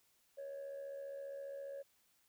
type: tone with amplitude modulation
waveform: sine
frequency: 554.4 Hz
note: C#5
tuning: in tune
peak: -39 dBFS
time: 0.37-1.83 s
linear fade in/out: 20 ms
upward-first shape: sine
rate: 74.9 Hz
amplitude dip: 60%
effects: tanh soft clip ceiling -41 dBFS + white hiss -74 dBFS RMS until 2.28 s